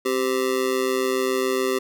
square tone with amplitude modulation, 389.6 Hz, G4, 11 cents flat, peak -17 dBFS, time 0.05-1.79 s, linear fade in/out 10 ms, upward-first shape sine, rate 127 Hz, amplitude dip 95%, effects none

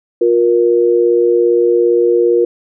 sine tone pair together, 355 / 472.5 Hz, F4 / A#4, +28 / +23 cents, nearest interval perfect fourth, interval 495 cents, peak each -11 dBFS, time 0.21-2.45 s, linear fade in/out 5 ms, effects none

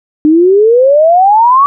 sine exponential sweep, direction up, 298.1 to 1153 Hz, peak -3 dBFS, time 0.25-1.66 s, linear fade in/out 0 ms, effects none

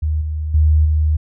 sine tone with level steps, 77 Hz, D#2, 17 cents flat, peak -15 / -19 / -9 / -12 dBFS, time 0.02-1.17 s, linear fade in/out 10 ms, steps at 0.21 / 0.54 / 0.85 s, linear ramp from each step 5 ms, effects none

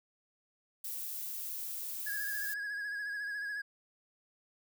violet noise, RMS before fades -40 dBFS, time 0.84-2.54 s, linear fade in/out 5 ms
triangle tone with vibrato, 1661.2 Hz, G#6, in tune, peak -34 dBFS, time 2.06-3.62 s, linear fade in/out 10 ms, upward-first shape sine, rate 14 Hz, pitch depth 44 cents each way
effects none

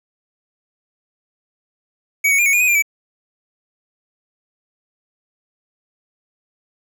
square tone with pitch steps, 2262 / 2224 / 2403 / 2221 / 2432 / 2503 / 2394 / 2296 Hz, C#7 / C#7 / D7 / C#7 / D#7 / D#7 / D7 / D7, +34 / +5 / +39 / +3 / -40 / +10 / +33 / -40 cents, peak -13 dBFS, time 2.24-2.824 s, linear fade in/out 10 ms, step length 73 ms, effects none

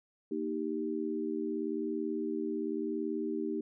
sine chord, Eb major, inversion second, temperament equal, 233.1 / 311.1 / 392 Hz, Bb3 / Eb4 / G4, 0 / 0 / 0 cents, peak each -38 / -35 / -36 dBFS, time 0.31-3.61 s, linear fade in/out 5 ms, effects none

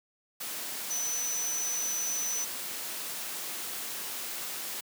sine tone in noise, 6000 Hz, F#8, 23 cents sharp, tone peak -30 dBFS, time 0.9-2.45 s, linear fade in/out 10 ms, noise white, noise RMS -37 dBFS, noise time 0.4-4.81 s, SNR +4 dB, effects high-pass 200 Hz 12 dB/octave

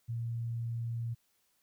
sine tone, 116.54 Hz, A#2, in tune, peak -33 dBFS, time 0.08-1.15 s, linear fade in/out 20 ms, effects white hiss -74 dBFS RMS until 1.62 s

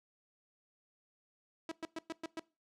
sawtooth tone bursts, 325.2 Hz, E4, 23 cents flat, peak -34 dBFS, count 6, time 1.69-2.396 s, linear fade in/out 2 ms, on 26 ms, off 110 ms, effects noise-tail reverb RT60 0.3 s tail -22 dB re dry + low-pass 7000 Hz 12 dB/octave

